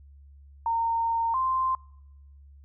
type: tone pair in turn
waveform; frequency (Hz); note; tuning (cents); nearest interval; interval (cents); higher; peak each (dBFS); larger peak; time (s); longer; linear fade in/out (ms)
sine; 918 / 1043.7; A#5 / C6; -27 / -5; major second; 222; second; -23; neither; 0.66-1.34 / 1.34-1.75; first; 2
effects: noise-tail reverb RT60 0.9 s tail -26 dB re dry + added 70 Hz sine -48 dBFS peak until 2.64 s